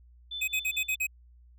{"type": "tone with tremolo", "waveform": "sine", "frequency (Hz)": 3520, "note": "A7", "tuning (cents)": 0, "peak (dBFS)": -33, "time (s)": [0.31, 0.96], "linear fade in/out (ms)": 5, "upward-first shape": "sine", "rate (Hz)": 4.8, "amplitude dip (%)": 80}
{"type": "tone bursts", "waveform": "square", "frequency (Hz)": 2529, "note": "D#7", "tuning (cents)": 28, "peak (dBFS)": -27, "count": 6, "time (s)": [0.41, 1.069], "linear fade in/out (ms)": 10, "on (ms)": 69, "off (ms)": 49}
{"effects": ["added 60 Hz sine -53 dBFS peak until 1.58 s"]}